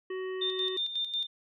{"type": "harmonic tone", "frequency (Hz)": 374.2, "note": "F#4", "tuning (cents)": 20, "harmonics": [1, 3, 5, 7, 8], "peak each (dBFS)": [-33, -47, -45, -56, -53], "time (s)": [0.1, 0.77], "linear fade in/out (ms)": 5}
{"type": "tone with tremolo", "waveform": "sine", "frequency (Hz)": 3607, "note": "A7", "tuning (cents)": 42, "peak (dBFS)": -28, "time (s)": [0.41, 1.27], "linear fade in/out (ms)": 10, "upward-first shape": "square", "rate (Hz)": 5.5, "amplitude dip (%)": 60}
{"effects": []}